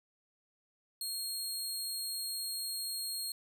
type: tone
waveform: 20% pulse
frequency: 4259 Hz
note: C8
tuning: 30 cents sharp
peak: -30 dBFS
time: 1.01-3.32 s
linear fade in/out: 2 ms
effects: none